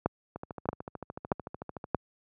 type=two click trains; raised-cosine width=1 ms; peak=-24 / -11 dBFS; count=21 / 4; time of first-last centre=0.36-1.841 / 0.06-1.947 s; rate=13.5 / 1.59 Hz; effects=high-pass 80 Hz 12 dB/octave